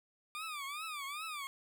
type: tone with vibrato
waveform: 20% pulse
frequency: 1194 Hz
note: D6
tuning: 28 cents sharp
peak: -35 dBFS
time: 0.35-1.47 s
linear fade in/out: 0 ms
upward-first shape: triangle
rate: 2.5 Hz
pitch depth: 180 cents each way
effects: none